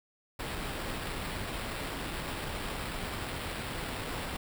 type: noise with sample-and-hold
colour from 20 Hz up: pink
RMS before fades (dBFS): -37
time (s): 0.39-4.37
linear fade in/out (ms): 5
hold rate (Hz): 6300
effects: none